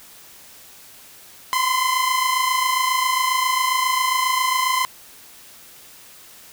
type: tone pair together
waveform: sawtooth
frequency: 1016 / 1043.4 Hz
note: B5 / C6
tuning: +49 / -5 cents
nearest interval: unison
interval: 46 cents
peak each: -17 dBFS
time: 1.53-4.85 s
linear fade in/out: 0 ms
effects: white hiss -45 dBFS RMS until 6.52 s